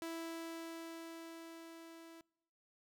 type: tone with level ramp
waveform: sawtooth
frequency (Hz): 329.9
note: E4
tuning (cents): +1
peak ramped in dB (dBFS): -37 to -50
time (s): 0.02-2.21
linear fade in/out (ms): 0
effects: noise-tail reverb RT60 0.8 s tail -26 dB re dry